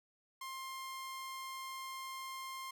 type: tone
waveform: sawtooth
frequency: 1058 Hz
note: C6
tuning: 19 cents sharp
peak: -39 dBFS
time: 0.41-2.71 s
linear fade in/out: 5 ms
effects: none